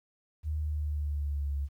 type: tone with pitch glide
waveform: sine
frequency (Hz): 76.7 to 70.33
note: D#2 to C#2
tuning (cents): -24 to +26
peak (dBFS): -29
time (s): 0.43-1.69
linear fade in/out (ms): 50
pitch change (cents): -150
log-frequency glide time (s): 0.55-1.58
effects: 11-bit